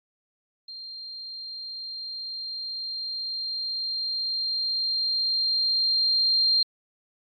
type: tone with level ramp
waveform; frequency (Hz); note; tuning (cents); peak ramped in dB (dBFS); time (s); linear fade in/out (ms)
sine; 4186; C8; 0; -37 to -18; 0.68-6.63; 5
effects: AAC 64 kbps